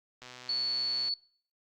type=click train; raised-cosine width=0.2 ms; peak=-29 dBFS; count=109; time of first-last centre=0.22-1.084 s; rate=125 Hz
type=tone; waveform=sine; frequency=4435 Hz; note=C#8; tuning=in tune; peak=-28 dBFS; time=0.49-1.14 s; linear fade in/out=2 ms
effects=noise-tail reverb RT60 0.6 s tail -26 dB re dry + Opus 48 kbps